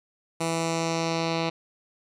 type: tone with low-pass filter sweep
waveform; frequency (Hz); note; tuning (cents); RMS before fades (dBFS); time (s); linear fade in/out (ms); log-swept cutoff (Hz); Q
10% pulse; 164.81; E3; 0; -27; 0.4-1.5; 10; 9400 to 3900; 1.9
effects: none